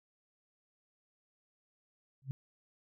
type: tone with exponential growth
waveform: sine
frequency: 134 Hz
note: C3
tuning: 42 cents sharp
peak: -30 dBFS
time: 2.22-2.31 s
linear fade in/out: 0 ms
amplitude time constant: 19 ms
effects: none